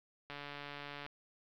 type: click train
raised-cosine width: 0.3 ms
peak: -29 dBFS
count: 111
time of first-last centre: 0.3-1.064 s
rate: 144 Hz
effects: low-pass 5000 Hz 12 dB/octave + 11-bit